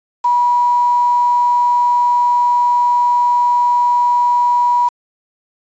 sine tone with quantisation, 970 Hz, B5, 31 cents flat, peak -10 dBFS, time 0.24-4.89 s, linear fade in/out 10 ms, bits 5, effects resampled to 16000 Hz

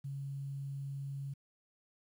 sine tone with quantisation, 138.59 Hz, C#3, in tune, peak -38 dBFS, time 0.04-1.34 s, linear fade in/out 10 ms, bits 11, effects none

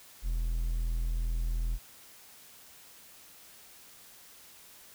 triangle tone, 41.26 Hz, E1, 2 cents sharp, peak -26 dBFS, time 0.22-1.79 s, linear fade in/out 50 ms, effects white hiss -54 dBFS RMS until 4.94 s

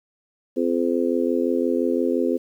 harmonic tone, 85.8 Hz, F2, 30 cents flat, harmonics 3 / 4 / 5 / 6, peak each -23 / -24 / -25 / -26 dBFS, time 0.56-2.38 s, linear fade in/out 20 ms, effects 9-bit

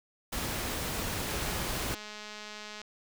pink noise, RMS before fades -34 dBFS, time 0.32-1.95 s, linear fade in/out 10 ms
click train, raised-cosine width 0.2 ms, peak -26 dBFS, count 323, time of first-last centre 1.29-2.816 s, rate 211 Hz
effects none

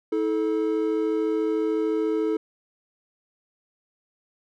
triangle tone pair together, 320.7 / 434.5 Hz, E4 / A4, -48 / -22 cents, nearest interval perfect fourth, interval 526 cents, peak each -23 / -22 dBFS, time 0.12-2.37 s, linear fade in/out 5 ms, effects none

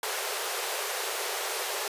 pink high-pass noise, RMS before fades -32 dBFS, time 0.03-1.88 s, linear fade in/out 2 ms, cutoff 380 Hz, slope 96 dB/octave, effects resampled to 32000 Hz

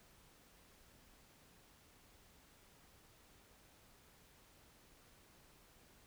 silence, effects pink hiss -66 dBFS RMS until 6.06 s

